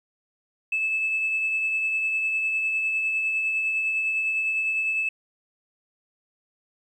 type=tone with tremolo; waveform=sine; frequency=2615 Hz; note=E7; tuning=15 cents flat; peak=-20 dBFS; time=0.72-5.09 s; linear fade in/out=5 ms; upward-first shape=triangle; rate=9.9 Hz; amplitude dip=35%; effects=tanh soft clip ceiling -17 dBFS + 10-bit